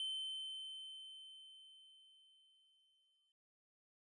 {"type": "tone with exponential decay", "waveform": "triangle", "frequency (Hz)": 3079, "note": "G7", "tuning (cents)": -32, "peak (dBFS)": -37, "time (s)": [0, 3.32], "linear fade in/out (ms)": 1, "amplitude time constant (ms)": 720, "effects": ["resampled to 24000 Hz"]}